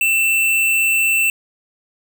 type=tone with amplitude modulation; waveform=square; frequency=2676 Hz; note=E7; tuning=25 cents sharp; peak=-13 dBFS; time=0.01-1.3 s; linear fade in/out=2 ms; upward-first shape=sine; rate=230 Hz; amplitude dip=25%; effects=none